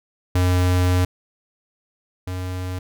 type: tone pair in turn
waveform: square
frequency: 90.4 / 91.56 Hz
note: F#2 / F#2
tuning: -40 / -18 cents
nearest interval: unison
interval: 22 cents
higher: second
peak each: -16 / -26 dBFS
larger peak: first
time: 0.35-1.05 / 2.27-2.79 s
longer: first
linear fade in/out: 5 ms
effects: none